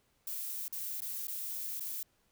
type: noise with dropouts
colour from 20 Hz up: violet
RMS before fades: -39 dBFS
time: 0.27-2.03 s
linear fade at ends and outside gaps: 2 ms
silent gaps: 0.681-0.726 / 1.005-1.019 / 1.271-1.281 / 1.797-1.806 s
effects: pink hiss -73 dBFS RMS until 2.31 s